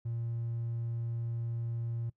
triangle tone, 116.54 Hz, A#2, in tune, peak -30 dBFS, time 0.05-2.1 s, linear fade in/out 10 ms, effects noise-tail reverb RT60 0.1 s tail -21 dB re dry + tanh soft clip ceiling -27 dBFS

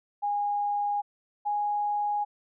sine tone pair in turn, 820 / 827.6 Hz, G#5 / G#5, -22 / -6 cents, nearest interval unison, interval 16 cents, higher second, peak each -25 dBFS, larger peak neither, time 0.22-1.02 / 1.45-2.25 s, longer neither, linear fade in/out 20 ms, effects none

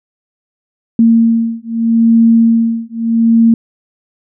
sine beating tone pair, 228.4 / 229.19 Hz, A#3 / A#3, -35 / -29 cents, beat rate 0.79 Hz, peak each -10 dBFS, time 0.99-3.54 s, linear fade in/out 2 ms, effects none

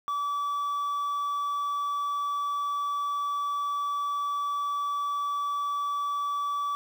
triangle tone, 1151 Hz, D6, 35 cents flat, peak -25 dBFS, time 0.08-6.75 s, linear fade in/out 0 ms, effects 9-bit

